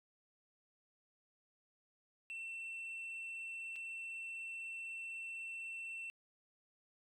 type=tone with dropouts; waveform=sine; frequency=2692 Hz; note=E7; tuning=36 cents sharp; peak=-40 dBFS; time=2.3-6.1 s; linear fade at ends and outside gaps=0 ms; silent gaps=3.758-3.762 s; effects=tanh soft clip ceiling -42 dBFS

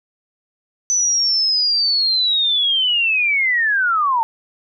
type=linear sweep; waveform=sine; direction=down; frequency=6040 to 880 Hz; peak=-14 dBFS; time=0.9-4.23 s; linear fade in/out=0 ms; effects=none

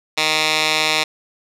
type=tone with band-pass filter; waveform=10% pulse; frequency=155.56 Hz; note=D#3; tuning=in tune; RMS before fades=-18 dBFS; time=0.17-1.04 s; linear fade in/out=10 ms; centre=3500 Hz; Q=1.3; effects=none

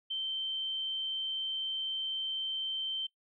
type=tone; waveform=sine; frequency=3112 Hz; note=G7; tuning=13 cents flat; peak=-32 dBFS; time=0.1-3.07 s; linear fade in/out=10 ms; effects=noise-tail reverb RT60 0.1 s tail -20 dB re dry

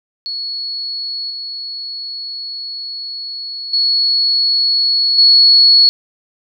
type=tone with level steps; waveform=sine; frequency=4372 Hz; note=C#8; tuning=25 cents flat; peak=-20 / -23 / -11 / -5 dBFS; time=0.26-5.89 s; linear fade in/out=0 ms; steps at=1.3 / 3.73 / 5.18 s; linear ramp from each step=5 ms; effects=none

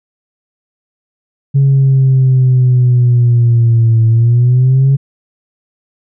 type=exponential two-way sweep; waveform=sine; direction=down then up; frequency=138.59 to 112.5 to 138.59 Hz; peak=-4 dBFS; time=1.54-4.97 s; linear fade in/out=20 ms; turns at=4.07 s; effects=tanh soft clip ceiling -3 dBFS

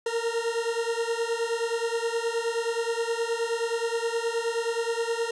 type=beating tone pair; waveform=40% pulse; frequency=458 / 467.5 Hz; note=A#4 / A#4; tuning=-31 / +5 cents; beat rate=9.5 Hz; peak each=-28 dBFS; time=0.06-5.31 s; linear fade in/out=5 ms; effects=resampled to 22050 Hz + 10-bit

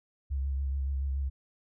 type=tone with vibrato; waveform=sine; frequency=68.2 Hz; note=C#2; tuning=28 cents flat; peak=-28 dBFS; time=0.3-1.3 s; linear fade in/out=20 ms; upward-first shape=sine; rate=7 Hz; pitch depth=38 cents each way; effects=none

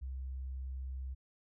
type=tone; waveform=sine; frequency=65.41 Hz; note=C2; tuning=in tune; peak=-38 dBFS; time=0.01-1.15 s; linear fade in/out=20 ms; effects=none

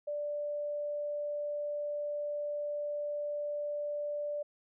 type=tone; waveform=sine; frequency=587.3 Hz; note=D5; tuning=in tune; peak=-33 dBFS; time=0.07-4.43 s; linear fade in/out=10 ms; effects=none

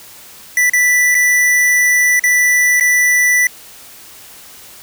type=tone with dropouts; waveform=square; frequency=1975.5 Hz; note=B6; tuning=in tune; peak=-10 dBFS; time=0.57-3.47 s; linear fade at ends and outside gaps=2 ms; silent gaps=0.697-0.734 / 1.146-1.15 / 2.195-2.238 / 2.799-2.808 s; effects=white hiss -38 dBFS RMS until 4.82 s

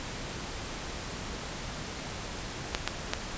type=clicks; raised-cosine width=0.2 ms; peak=-9 dBFS; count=3; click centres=2.749 / 2.876 / 3.135 s; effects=pink hiss -38 dBFS RMS until 3.37 s + resampled to 16000 Hz

